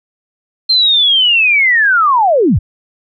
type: linear sweep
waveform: sine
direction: down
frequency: 4186 to 55.6 Hz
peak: -7 dBFS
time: 0.69-2.59 s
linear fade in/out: 10 ms
effects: none